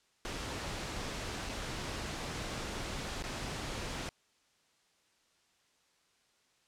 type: noise with dropouts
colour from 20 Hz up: pink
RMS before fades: -39 dBFS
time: 0.25-4.09 s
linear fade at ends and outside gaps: 0 ms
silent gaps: 1.49-1.494 / 3.224-3.239 s
effects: white hiss -71 dBFS RMS until 6.67 s + low-pass 7000 Hz 12 dB/octave